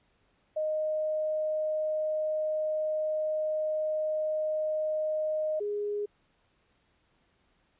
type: tone pair in turn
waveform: sine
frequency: 619 / 413.1 Hz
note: D#5 / G#4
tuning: -9 / -9 cents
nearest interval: perfect fifth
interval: 700 cents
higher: first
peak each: -27 / -29 dBFS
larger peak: first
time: 0.56-5.6 / 5.6-6.06 s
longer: first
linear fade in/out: 10 ms
effects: pink hiss -70 dBFS RMS until 7.79 s + resampled to 8000 Hz